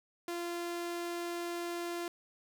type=tone; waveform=sawtooth; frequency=345.1 Hz; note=F4; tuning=21 cents flat; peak=-32 dBFS; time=0.28-2.08 s; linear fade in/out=2 ms; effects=none